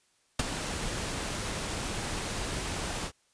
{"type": "noise with ADSR envelope", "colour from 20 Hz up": "pink", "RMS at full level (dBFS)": -25, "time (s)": [0.39, 3.12], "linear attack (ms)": 5, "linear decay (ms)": 21, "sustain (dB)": -9, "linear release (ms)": 69, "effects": ["white hiss -69 dBFS RMS until 3.33 s", "resampled to 22050 Hz"]}